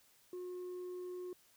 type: tone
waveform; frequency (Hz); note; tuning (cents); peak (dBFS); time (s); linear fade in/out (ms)
sine; 361.1; F#4; -42; -39; 0.33-1.33; 2
effects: tanh soft clip ceiling -41 dBFS + white hiss -68 dBFS RMS until 1.56 s